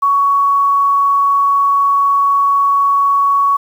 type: tone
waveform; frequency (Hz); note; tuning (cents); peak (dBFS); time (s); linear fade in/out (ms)
sine; 1119; C#6; +16; -9; 0.02-3.57; 10
effects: 7-bit